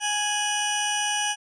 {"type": "tone pair together", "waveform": "20% pulse", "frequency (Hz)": [830.6, 2945], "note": ["G#5", "F#7"], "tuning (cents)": [0, -9], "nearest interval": "octave + minor seventh", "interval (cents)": 2191, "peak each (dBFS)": -21, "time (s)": [0, 1.36], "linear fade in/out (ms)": 50, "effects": ["resampled to 22050 Hz"]}